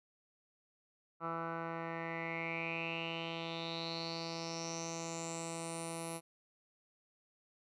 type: tone with low-pass filter sweep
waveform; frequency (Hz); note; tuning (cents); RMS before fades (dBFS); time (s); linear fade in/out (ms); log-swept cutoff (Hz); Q
10% pulse; 165.7; E3; +9; -41; 1.2-6.21; 50; 1300 to 11000; 7.9
effects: none